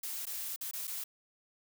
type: noise with dropouts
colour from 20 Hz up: blue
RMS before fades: -39 dBFS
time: 0.03-1.04 s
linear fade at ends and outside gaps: 5 ms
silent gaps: 0.255-0.267 / 0.562-0.61 / 0.712-0.734 / 0.872-0.876 s
effects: none